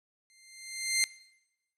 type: tone with exponential growth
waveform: 15% pulse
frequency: 2093 Hz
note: C7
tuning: in tune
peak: -16 dBFS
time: 0.3-1.04 s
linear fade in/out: 0 ms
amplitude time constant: 160 ms
effects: noise-tail reverb RT60 0.9 s tail -20 dB re dry + resampled to 32000 Hz